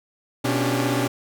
sawtooth tone cluster, 123.2 / 275.5 / 292.1 / 351.8 / 398.4 Hz, B2 / C#4 / D4 / F4 / G4, -4 / -11 / -9 / +13 / +28 cents, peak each -21 / -22 / -22 / -30 / -25 dBFS, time 0.44-1.08 s, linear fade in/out 10 ms, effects none

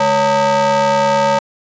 square ring-modulated tone, 174.61 Hz, F3, in tune, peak -9 dBFS, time 0-1.39 s, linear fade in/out 5 ms, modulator 734 Hz, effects resampled to 16000 Hz

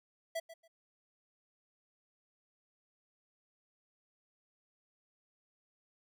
square tone with echo, 659.3 Hz, E5, in tune, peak -35 dBFS, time 0.35-0.4 s, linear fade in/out 10 ms, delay 140 ms, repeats 2, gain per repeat -14 dB, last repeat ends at 0.68 s, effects none

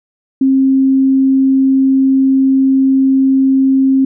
sine tone, 267.1 Hz, C4, 36 cents sharp, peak -7 dBFS, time 0.41-4.05 s, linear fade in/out 5 ms, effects none

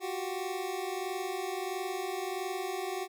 25% pulse tone pair together, 361.5 / 383 Hz, F#4 / G4, -40 / -40 cents, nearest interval minor second, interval 100 cents, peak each -33 / -32 dBFS, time 0-3.08 s, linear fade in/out 50 ms, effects none

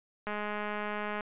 click train, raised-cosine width 0.5 ms, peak -21 dBFS, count 197, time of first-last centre 0.27-1.208 s, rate 209 Hz, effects resampled to 8000 Hz

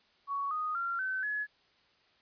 sine tone with pitch steps, 1119 / 1241.6 / 1377.7 / 1528.6 / 1696.1 Hz, C#6 / D#6 / F6 / G6 / G#6, +16 / -4 / -24 / -44 / +36 cents, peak -31 dBFS, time 0.27-1.47 s, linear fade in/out 50 ms, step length 240 ms, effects white hiss -67 dBFS RMS until 2.21 s + resampled to 11025 Hz

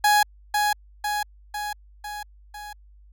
30% pulse tone with echo, 833 Hz, G#5, 5 cents sharp, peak -13 dBFS, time 0.04-0.23 s, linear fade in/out 5 ms, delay 500 ms, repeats 5, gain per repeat -4 dB, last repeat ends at 2.73 s, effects added 50 Hz sine -48 dBFS peak until 3.12 s

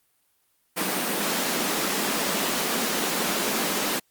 pink high-pass noise, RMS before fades -26 dBFS, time 0.76-4 s, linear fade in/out 20 ms, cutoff 180 Hz, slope 48 dB/octave, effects white hiss -68 dBFS RMS until 4.1 s + Opus 32 kbps

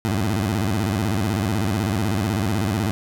20% pulse tone with vibrato, 101.7 Hz, G#2, 36 cents flat, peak -15 dBFS, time 0.05-2.91 s, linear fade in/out 0 ms, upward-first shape square, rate 16 Hz, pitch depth 170 cents each way, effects none

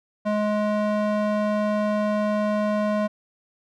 square tone with band-pass filter, 210.3 Hz, G#3, 22 cents sharp, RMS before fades -23 dBFS, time 0.25-3.08 s, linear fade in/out 20 ms, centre 630 Hz, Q 1, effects none

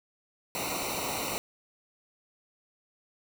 pink noise with comb filter, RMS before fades -33 dBFS, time 0.55-1.38 s, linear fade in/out 0 ms, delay 0.6 ms, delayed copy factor -0.9, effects none

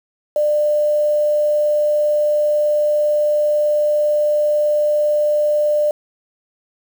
sine tone with quantisation, 597 Hz, D5, 28 cents sharp, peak -13 dBFS, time 0.36-5.91 s, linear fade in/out 2 ms, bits 6, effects none

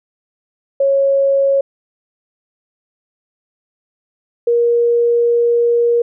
sine tone pair in turn, 550 / 472.8 Hz, C#5 / A#4, -14 / +24 cents, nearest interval minor third, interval 262 cents, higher first, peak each -10 dBFS, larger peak neither, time 0.8-1.61 / 4.47-6.02 s, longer second, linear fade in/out 5 ms, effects none

